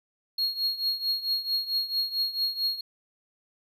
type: tone with tremolo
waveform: triangle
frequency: 4291 Hz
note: C8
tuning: 43 cents sharp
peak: -21 dBFS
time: 0.38-2.81 s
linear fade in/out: 5 ms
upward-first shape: triangle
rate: 4.5 Hz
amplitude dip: 85%
effects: none